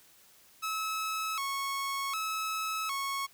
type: tone with vibrato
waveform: sawtooth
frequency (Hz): 1194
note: D6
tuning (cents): +28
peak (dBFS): -28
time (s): 0.62-3.27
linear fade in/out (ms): 20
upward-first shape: square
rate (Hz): 0.66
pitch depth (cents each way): 140
effects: white hiss -60 dBFS RMS until 3.33 s